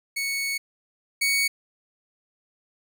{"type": "tone pair in turn", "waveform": "sawtooth", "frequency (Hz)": [2217, 2232], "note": ["C#7", "C#7"], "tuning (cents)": [0, 11], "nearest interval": "unison", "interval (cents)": 11, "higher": "second", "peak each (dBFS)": [-22, -17], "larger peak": "second", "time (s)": [[0.16, 0.58], [1.21, 1.48]], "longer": "first", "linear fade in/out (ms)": 10, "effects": []}